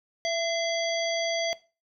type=harmonic tone with a mistuned harmonic; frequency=666 Hz; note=E5; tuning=18 cents sharp; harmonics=1 / 3 / 5 / 7 / 9; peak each=-27 / -32 / -34 / -35 / -37 dBFS; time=0.25-1.53 s; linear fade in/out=0 ms; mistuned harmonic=3; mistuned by=+49 cents; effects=noise-tail reverb RT60 0.3 s tail -18 dB re dry